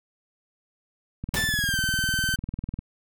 click train, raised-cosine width 5 ms, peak -19 dBFS, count 32, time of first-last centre 1.24-2.79 s, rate 20 Hz
pink noise with exponential decay, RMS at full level -25 dBFS, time 1.34-1.61 s, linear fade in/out 1 ms, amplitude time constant 58 ms
sawtooth tone with pitch glide, 1760 to 1541 Hz, A6 to G6, 0 to -30 cents, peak -20 dBFS, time 1.36-2.36 s, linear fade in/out 10 ms, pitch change -230 cents, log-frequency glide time 1.47-1.79 s
effects none

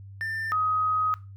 triangle / sine tone pair in turn, 1788 / 1258.5 Hz, A6 / D#6, +27 / +19 cents, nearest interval tritone, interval 608 cents, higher first, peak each -26 / -22 dBFS, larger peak second, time 0.21-0.52 / 0.52-1.14 s, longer second, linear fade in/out 0 ms, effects noise-tail reverb RT60 0.3 s tail -19 dB re dry + added 98 Hz sine -41 dBFS peak until 1.36 s

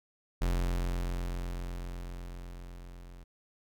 45% pulse tone with level ramp, 44 Hz, F1, 14 cents sharp, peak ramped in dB -26 to -47 dBFS, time 0.41-3.24 s, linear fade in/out 10 ms, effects none

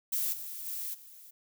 violet noise with level steps, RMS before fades -31 / -41 / -37 / -52 dBFS, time 0.12-1.31 s, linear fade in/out 10 ms, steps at 0.32 / 0.65 / 0.93 s, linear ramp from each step 20 ms, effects none

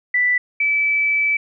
sine tone pair in turn, 1978 / 2307 Hz, B6 / D7, +2 / -31 cents, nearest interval minor third, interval 267 cents, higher second, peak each -14 / -15 dBFS, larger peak first, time 0.14-0.38 / 0.6-1.37 s, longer second, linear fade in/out 5 ms, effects none

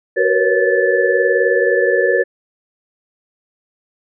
sine tone cluster, 375.1 / 467.6 / 486.7 / 551 / 1742 Hz, F#4 / A#4 / B4 / C#5 / A6, +24 / +5 / -25 / -11 / -18 cents, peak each -18 dBFS, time 0.16-2.24 s, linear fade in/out 20 ms, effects none

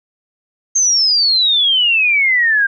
sine exponential sweep, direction down, 6430 to 1583 Hz, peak -10 dBFS, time 0.75-2.67 s, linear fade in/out 10 ms, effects none

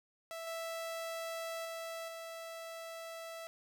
sawtooth tone with level steps, 659.3 Hz, E5, in tune, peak -38 / -35 / -37 / -40 dBFS, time 0.31-3.47 s, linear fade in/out 0 ms, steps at 0.47 / 1.65 / 2.08 s, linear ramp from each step 2 ms, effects none

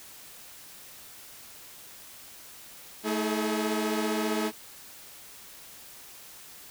sawtooth tone cluster, 219 / 319.4 / 422.9 Hz, A3 / D#4 / G#4, -8 / +45 / +31 cents, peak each -26 / -28 / -28 dBFS, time 3.03-4.52 s, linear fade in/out 50 ms, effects white hiss -48 dBFS RMS until 6.7 s

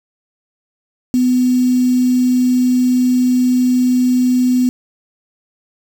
sine tone with quantisation, 250.7 Hz, B3, 26 cents sharp, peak -10 dBFS, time 1.14-4.69 s, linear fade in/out 0 ms, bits 5, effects none

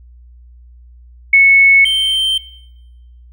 sine / triangle tone pair in turn, 2204 / 3124 Hz, C#7 / G7, -11 / -7 cents, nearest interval tritone, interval 604 cents, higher second, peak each -4 / -10 dBFS, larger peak first, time 1.33-1.85 / 1.85-2.38 s, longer second, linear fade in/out 5 ms, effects noise-tail reverb RT60 1.0 s tail -21 dB re dry + added 60 Hz sine -38 dBFS peak until 3.32 s

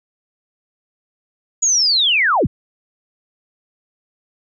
sine linear sweep, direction down, 6900 to 34.65 Hz, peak -12 dBFS, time 1.62-2.47 s, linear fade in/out 10 ms, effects none

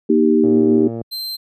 sine chord, Eb major, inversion second, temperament equal with one note detuned, 235.8 / 311.1 / 392 Hz, Bb3 / Eb4 / G4, +20 / 0 / 0 cents, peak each -15 dBFS, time 0.09-0.88 s, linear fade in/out 10 ms
click train, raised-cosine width 2 ms, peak -14 dBFS, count 67, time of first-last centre 0.44-1.014 s, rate 115 Hz
45% pulse tone, 4123 Hz, C8, 26 cents flat, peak -23 dBFS, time 1.11-1.37 s, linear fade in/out 20 ms
effects high-pass 100 Hz 12 dB/octave + resampled to 32000 Hz

